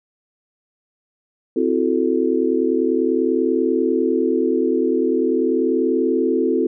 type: chord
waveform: sine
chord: F# half-diminished seventh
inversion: second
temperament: equal with one note detuned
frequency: 259.7 / 329.6 / 370 / 440 Hz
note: C4 / E4 / F#4 / A4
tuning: -13 / 0 / 0 / 0 cents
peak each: -21 dBFS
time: 1.56-6.67 s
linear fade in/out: 5 ms
effects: none